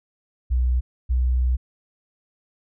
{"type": "tone pair in turn", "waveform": "sine", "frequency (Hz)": [62.1, 62.53], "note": ["B1", "B1"], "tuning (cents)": [10, 22], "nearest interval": "unison", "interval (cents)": 12, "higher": "second", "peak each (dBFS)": -17, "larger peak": "neither", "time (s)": [[0.5, 0.81], [1.09, 1.57]], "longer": "second", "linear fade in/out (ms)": 20, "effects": []}